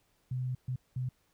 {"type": "tone bursts at uneven times", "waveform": "sine", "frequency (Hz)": 127.2, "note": "C3", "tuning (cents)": -48, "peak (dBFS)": -31, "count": 3, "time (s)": [[0.31, 0.55], [0.68, 0.76], [0.96, 1.09]], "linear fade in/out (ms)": 5, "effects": ["pink hiss -72 dBFS RMS until 1.33 s"]}